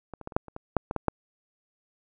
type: clicks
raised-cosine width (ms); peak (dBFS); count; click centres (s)
1; -24 / -27 / -21 / -29 / -8 / -29 / -23 / -7 / -16 / -14 / -8; 11; 0.137 / 0.213 / 0.274 / 0.322 / 0.365 / 0.483 / 0.564 / 0.767 / 0.911 / 0.963 / 1.083
effects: none